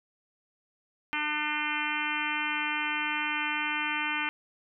harmonic tone with a mistuned harmonic, 300.2 Hz, D4, 38 cents sharp, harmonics 1 / 3 / 4 / 5 / 6 / 7 / 8 / 9 / 10, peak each -40 / -36 / -38 / -35 / -39 / -35 / -35 / -37 / -39 dBFS, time 1.13-4.29 s, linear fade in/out 0 ms, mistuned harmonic 10, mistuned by +48 cents, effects none

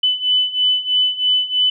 sine beating tone pair, 3000 / 3003.1 Hz, F#7 / F#7, +23 / +25 cents, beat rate 3.1 Hz, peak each -19 / -16 dBFS, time 0.03-1.7 s, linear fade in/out 5 ms, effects none

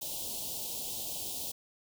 white band-stop noise, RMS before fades -38 dBFS, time 0.01-1.52 s, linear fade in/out 10 ms, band 890 to 2900 Hz, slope 48 dB/octave, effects none

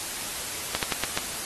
slowing click train, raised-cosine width 0.2 ms, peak -6 dBFS, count 5, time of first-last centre 0.75-1.175 s, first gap 78 ms, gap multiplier 1.21, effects white hiss -33 dBFS RMS until 1.45 s + AAC 32 kbps

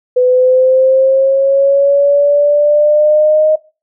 sine linear sweep, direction up, 498.9 to 622.3 Hz, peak -6 dBFS, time 0.16-3.56 s, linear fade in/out 10 ms, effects noise-tail reverb RT60 0.3 s tail -20 dB re dry

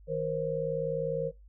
sine tone cluster, 155.9 / 473 / 533 Hz, D#3 / A#4 / C5, +4 / +25 / +32 cents, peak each -36 / -32 / -32 dBFS, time 0.07-1.32 s, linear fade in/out 50 ms, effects noise-tail reverb RT60 0.2 s tail -21 dB re dry + added 50 Hz sine -51 dBFS peak until 1.48 s

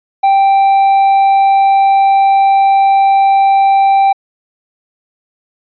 triangle tone, 784 Hz, G5, in tune, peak -4 dBFS, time 0.23-4.13 s, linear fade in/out 10 ms, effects resampled to 11025 Hz

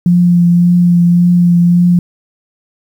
sine tone with vibrato, 174.61 Hz, F3, in tune, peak -5 dBFS, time 0.06-1.99 s, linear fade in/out 2 ms, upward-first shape triangle, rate 1.8 Hz, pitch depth 19 cents each way, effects 7-bit

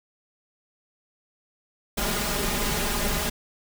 pink noise with comb filter, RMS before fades -26 dBFS, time 1.97-3.3 s, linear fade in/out 10 ms, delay 4.9 ms, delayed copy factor +0.95, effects none

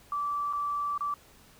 sine tone with dropouts, 1161 Hz, D6, 20 cents flat, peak -28 dBFS, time 0.12-1.14 s, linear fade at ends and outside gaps 2 ms, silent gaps 0.528-0.533 / 0.978-1.007 s, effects pink hiss -57 dBFS RMS until 1.59 s

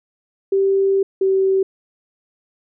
sine tone pair in turn, 390 / 384 Hz, G4 / G4, -9 / -36 cents, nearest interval unison, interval 27 cents, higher first, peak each -13 dBFS, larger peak neither, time 0.52-1.03 / 1.21-1.63 s, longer first, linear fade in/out 5 ms, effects none

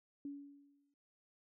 sine tone with exponential decay, 283.4 Hz, C#4, 38 cents sharp, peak -40 dBFS, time 0.25-0.94 s, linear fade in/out 2 ms, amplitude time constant 150 ms, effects none

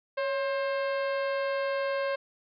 harmonic tone with a mistuned harmonic, 531 Hz, C5, 25 cents sharp, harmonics 1 / 2 / 3 / 4 / 5 / 6 / 7 / 8 / 9, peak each -28 / -36 / -37 / -42 / -44 / -49 / -53 / -50 / -55 dBFS, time 0.17-2.16 s, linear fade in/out 10 ms, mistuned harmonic 1, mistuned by +73 cents, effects none

